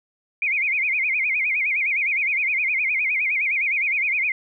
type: tone with vibrato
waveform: sine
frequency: 2285 Hz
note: D7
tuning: 48 cents flat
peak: -19 dBFS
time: 0.42-4.32 s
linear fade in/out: 2 ms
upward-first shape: sine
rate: 9.7 Hz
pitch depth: 170 cents each way
effects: none